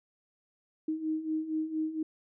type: beating tone pair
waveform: sine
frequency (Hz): 311.1 / 315.4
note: D#4 / D#4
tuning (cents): 0 / +24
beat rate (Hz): 4.3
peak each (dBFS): -36 / -31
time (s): 0.88-2.03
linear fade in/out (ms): 5
effects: none